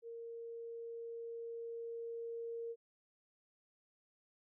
sine tone with level ramp, 463.3 Hz, A#4, 11 cents flat, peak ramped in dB -45 to -40 dBFS, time 0.02-2.76 s, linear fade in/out 50 ms, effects none

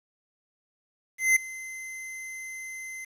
square tone with ADSR envelope, 2065 Hz, C7, 23 cents flat, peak -17 dBFS, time 1.18-3.05 s, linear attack 180 ms, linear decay 8 ms, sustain -20 dB, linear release 9 ms, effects resampled to 32000 Hz + 9-bit

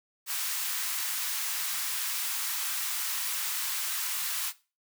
white high-pass noise, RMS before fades -32 dBFS, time 0.26-4.53 s, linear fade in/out 50 ms, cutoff 970 Hz, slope 24 dB/octave, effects noise-tail reverb RT60 0.3 s tail -17 dB re dry

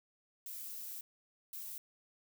violet noise bursts at uneven times, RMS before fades -45 dBFS, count 2, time 0.46-1.01 / 1.53-1.78 s, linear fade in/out 2 ms, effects none

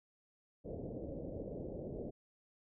white low-pass noise, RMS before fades -44 dBFS, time 0.64-2.11 s, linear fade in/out 20 ms, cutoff 580 Hz, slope 48 dB/octave, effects none

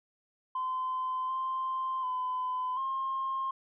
sine tone with pitch steps, 1029 / 1045 / 1013 / 1066 Hz, C6 / C6 / B5 / C6, -29 / -2 / +44 / +32 cents, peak -29 dBFS, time 0.55-3.51 s, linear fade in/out 5 ms, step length 740 ms, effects tanh soft clip ceiling -26 dBFS

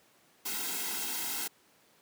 white noise with comb filter, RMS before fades -35 dBFS, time 0.45-1.48 s, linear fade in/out 10 ms, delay 1.7 ms, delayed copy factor -0.9, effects pink hiss -64 dBFS RMS until 2.01 s + high-pass 200 Hz 12 dB/octave

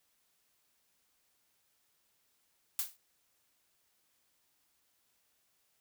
blue noise with exponential decay, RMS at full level -30 dBFS, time 2.79-2.97 s, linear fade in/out 1 ms, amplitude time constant 38 ms, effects white hiss -75 dBFS RMS until 5.8 s

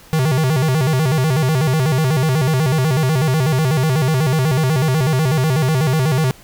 square tone with vibrato, 143.1 Hz, D3, 45 cents flat, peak -14 dBFS, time 0.13-6.31 s, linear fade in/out 0 ms, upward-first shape square, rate 8.1 Hz, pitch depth 180 cents each way, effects pink hiss -44 dBFS RMS until 6.43 s

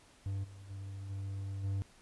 triangle tone with level steps, 98 Hz, G2, in tune, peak -32 / -47 / -39 / -35 / -30 dBFS, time 0.26-1.82 s, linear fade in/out 0 ms, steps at 0.43 / 0.69 / 1.09 / 1.63 s, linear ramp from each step 20 ms, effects pink hiss -62 dBFS RMS until 2.01 s + resampled to 24000 Hz

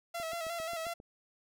sawtooth tone with vibrato, 665 Hz, E5, 15 cents sharp, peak -32 dBFS, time 0.14-0.94 s, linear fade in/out 10 ms, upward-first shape square, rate 5.6 Hz, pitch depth 44 cents each way
click train, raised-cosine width 2 ms, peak -37 dBFS, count 7, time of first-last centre 0.2-1.001 s, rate 7.49 Hz
effects none

